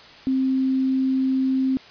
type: tone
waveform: sine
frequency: 263.3 Hz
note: C4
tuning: 11 cents sharp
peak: -18 dBFS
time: 0.27-1.77 s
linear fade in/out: 0 ms
effects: white hiss -45 dBFS RMS until 1.9 s + resampled to 11025 Hz